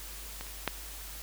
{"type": "clicks", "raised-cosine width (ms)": 0.3, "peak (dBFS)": [-23, -30, -12], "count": 3, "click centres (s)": [0.41, 0.467, 0.677], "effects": ["added 50 Hz sine -45 dBFS peak until 1.22 s", "white hiss -45 dBFS RMS until 1.22 s"]}